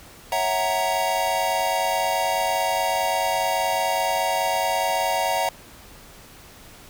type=chord; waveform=square; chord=F# dominant seventh; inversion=second; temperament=equal with one note detuned; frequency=554.4 / 659.3 / 748.6 / 932.3 Hz; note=C#5 / E5 / F#5 / A#5; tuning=0 / 0 / +20 / 0 cents; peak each=-31 / -27 / -26 / -26 dBFS; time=0.32-5.49 s; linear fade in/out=2 ms; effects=pink hiss -46 dBFS RMS until 6.89 s